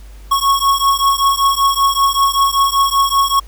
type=beating tone pair; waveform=square; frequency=1100 / 1105.2 Hz; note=C#6 / C#6; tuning=-14 / -6 cents; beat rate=5.2 Hz; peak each=-15 dBFS; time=0.31-3.4 s; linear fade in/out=10 ms; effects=added 50 Hz sine -33 dBFS peak until 3.47 s + pink hiss -47 dBFS RMS until 3.47 s